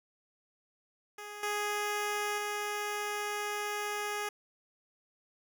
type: tone with level steps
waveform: 10% pulse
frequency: 415.3 Hz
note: G#4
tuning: in tune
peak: -34 / -23 / -25 dBFS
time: 1.18-4.29 s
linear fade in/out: 5 ms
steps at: 1.43 / 2.38 s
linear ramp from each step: 2 ms
effects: none